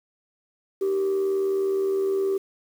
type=tone with amplitude modulation; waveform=sine; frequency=388.6 Hz; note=G4; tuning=15 cents flat; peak=-17 dBFS; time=0.81-2.38 s; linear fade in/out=10 ms; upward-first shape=sine; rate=79.3 Hz; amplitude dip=50%; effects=tanh soft clip ceiling -18 dBFS + 8-bit